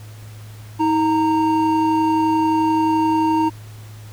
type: tone pair together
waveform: triangle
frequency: 318.5 / 924 Hz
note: D#4 / A#5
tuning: +41 / -16 cents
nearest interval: octave + tritone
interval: 1843 cents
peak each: -15 / -16 dBFS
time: 0.79-3.5 s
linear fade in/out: 20 ms
effects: added 107 Hz sine -35 dBFS peak until 4.12 s + pink hiss -46 dBFS RMS until 4.12 s